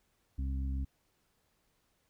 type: harmonic tone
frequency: 66.9 Hz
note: C2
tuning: 39 cents sharp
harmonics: 1 / 2 / 3 / 4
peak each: -32 / -45 / -49 / -45 dBFS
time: 0.38-0.85 s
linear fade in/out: 10 ms
effects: pink hiss -75 dBFS RMS until 2.09 s